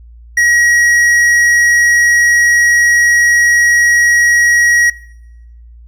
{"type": "tone with tanh clipping", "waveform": "sine", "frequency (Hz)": 1904, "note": "A#6", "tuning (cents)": 36, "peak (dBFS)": -9, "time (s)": [0.37, 4.9], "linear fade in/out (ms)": 5, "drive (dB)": 11, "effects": ["noise-tail reverb RT60 0.9 s tail -23 dB re dry", "added 58 Hz sine -34 dBFS peak until 5.87 s"]}